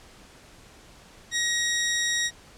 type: tone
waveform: 15% pulse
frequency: 1891 Hz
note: A#6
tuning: 24 cents sharp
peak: -17 dBFS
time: 1.31-2.31 s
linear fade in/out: 50 ms
effects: pink hiss -51 dBFS RMS until 2.57 s + low-pass 9000 Hz 12 dB/octave